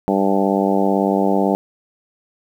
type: harmonic tone with a mistuned harmonic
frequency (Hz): 98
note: G2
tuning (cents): 0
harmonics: 2 / 3 / 4 / 5 / 6 / 7 / 8 / 9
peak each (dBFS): -19 / -21 / -22 / -23 / -24 / -24 / -25 / -26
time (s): 0.08-1.55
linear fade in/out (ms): 0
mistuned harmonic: 9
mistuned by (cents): -20
effects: 8-bit